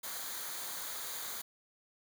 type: noise with comb filter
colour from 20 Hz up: white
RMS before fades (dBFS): -41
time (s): 0.03-1.42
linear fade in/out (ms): 10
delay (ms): 0.37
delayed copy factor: -0.6
effects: none